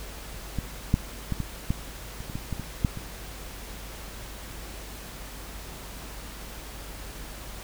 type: clicks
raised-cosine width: 5 ms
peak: -16 / -7 / -15 / -17 / -12 / -26 / -24 / -18 / -17 / -20 / -9 / -22 dBFS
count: 12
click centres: 0.587 / 0.941 / 1.323 / 1.403 / 1.705 / 2.205 / 2.299 / 2.355 / 2.527 / 2.597 / 2.848 / 2.973 s
effects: added 50 Hz sine -41 dBFS peak until 7.63 s + pink hiss -42 dBFS RMS until 7.63 s